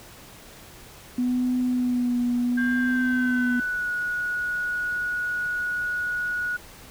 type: tone with vibrato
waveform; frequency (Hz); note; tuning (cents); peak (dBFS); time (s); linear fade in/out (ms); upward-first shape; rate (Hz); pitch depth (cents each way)
sine; 246.9; B3; 0; -20; 1.18-3.6; 5; sine; 0.67; 28
type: tone with pitch glide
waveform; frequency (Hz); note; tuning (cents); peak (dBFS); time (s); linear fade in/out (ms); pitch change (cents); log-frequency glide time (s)
sine; 1590 to 1458; G6 to F#6; +24 to -26; -24; 2.57-6.57; 10; -150; 2.77-3.9
effects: tanh soft clip ceiling -15 dBFS + pink hiss -46 dBFS RMS until 6.9 s